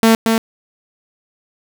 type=tone with echo; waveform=sawtooth; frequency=224.9 Hz; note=A3; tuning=38 cents sharp; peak=-4 dBFS; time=0.03-0.15 s; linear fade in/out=0 ms; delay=230 ms; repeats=1; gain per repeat=-4 dB; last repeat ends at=0.38 s; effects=none